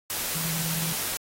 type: tone in noise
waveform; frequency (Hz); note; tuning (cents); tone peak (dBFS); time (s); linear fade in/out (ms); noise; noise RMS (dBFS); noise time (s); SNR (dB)
sine; 163.2; E3; -17; -31; 0.35-0.93; 0; white; -30; 0.1-1.17; -4
effects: AAC 48 kbps